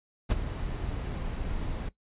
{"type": "noise with ADSR envelope", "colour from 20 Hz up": "brown", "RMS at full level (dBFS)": -22, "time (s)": [0.29, 1.89], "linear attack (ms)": 23, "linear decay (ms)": 27, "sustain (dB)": -11, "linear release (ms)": 7, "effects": ["noise-tail reverb RT60 0.1 s tail -17 dB re dry", "resampled to 8000 Hz"]}